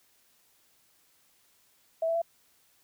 sine tone with pitch steps, 653 / 662.9 / 672.9 Hz, E5 / E5 / E5, -17 / +10 / +35 cents, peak -25 dBFS, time 2.02-2.218 s, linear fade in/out 5 ms, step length 66 ms, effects white hiss -66 dBFS RMS until 2.83 s

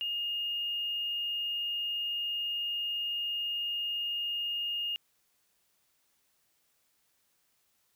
triangle tone with hard clipping, 2841 Hz, F7, 29 cents sharp, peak -31 dBFS, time 0.01-4.96 s, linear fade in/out 0 ms, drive 3 dB, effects white hiss -73 dBFS RMS until 7.95 s

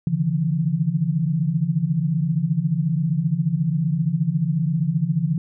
sine tone cluster, 140.7 / 154.2 / 168.9 Hz, C#3 / D#3 / E3, +26 / -15 / +42 cents, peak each -24 / -24 / -21 dBFS, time 0.07-5.38 s, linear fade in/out 2 ms, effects none

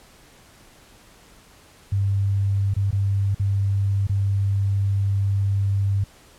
sine tone with dropouts, 99 Hz, G2, 18 cents sharp, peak -18 dBFS, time 1.92-6.04 s, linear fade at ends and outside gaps 5 ms, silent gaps 2.739-2.764 / 2.909-2.927 / 3.347-3.396 / 4.07-4.094 s, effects pink hiss -51 dBFS RMS until 6.38 s + low-pass 12000 Hz 12 dB/octave

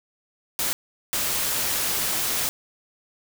white noise bursts at uneven times, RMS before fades -25 dBFS, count 2, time 0.59-0.73 / 1.13-2.49 s, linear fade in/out 0 ms, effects none

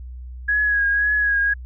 sine tone with vibrato, 1661.2 Hz, G#6, in tune, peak -16 dBFS, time 0.48-1.54 s, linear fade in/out 10 ms, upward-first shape triangle, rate 1.9 Hz, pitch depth 39 cents each way, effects added 62 Hz sine -32 dBFS peak until 1.65 s

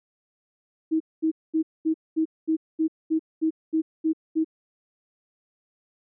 sine tone bursts, 318.7 Hz, D#4, 42 cents sharp, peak -19 dBFS, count 12, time 0.91-4.446 s, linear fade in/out 20 ms, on 93 ms, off 220 ms, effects none

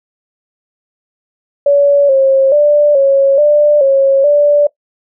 sine tone with pitch steps, 569 / 538 / 589 / 549 / 592 / 545 / 584 Hz, C#5 / C5 / D5 / C#5 / D5 / C#5 / D5, +45 / +48 / +5 / -17 / +14 / -29 / -10 cents, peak -5 dBFS, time 1.66-4.67 s, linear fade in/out 5 ms, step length 430 ms, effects noise-tail reverb RT60 0.1 s tail -20 dB re dry

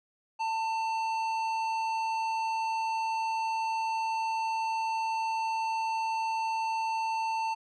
sine tone with tanh clipping, 894 Hz, A5, 27 cents sharp, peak -30 dBFS, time 0.39-7.55 s, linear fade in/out 20 ms, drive 12 dB, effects none

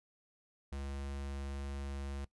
square tone, 69.3 Hz, C#2, in tune, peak -40 dBFS, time 0.72-2.25 s, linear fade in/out 5 ms, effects noise-tail reverb RT60 0.1 s tail -19 dB re dry + resampled to 24000 Hz

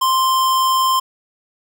square tone, 1046.5 Hz, C6, in tune, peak -14 dBFS, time 0.01-1 s, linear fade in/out 10 ms, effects none

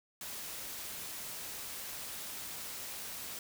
white noise, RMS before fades -43 dBFS, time 0.21-3.39 s, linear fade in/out 2 ms, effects none

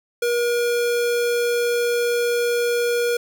square tone, 477.8 Hz, A#4, 43 cents sharp, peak -19 dBFS, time 0.22-3.17 s, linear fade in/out 5 ms, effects none

